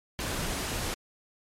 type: noise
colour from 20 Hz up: pink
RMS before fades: -32 dBFS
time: 0.19-0.94 s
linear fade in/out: 0 ms
effects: low-pass 12000 Hz 12 dB/octave + MP3 64 kbps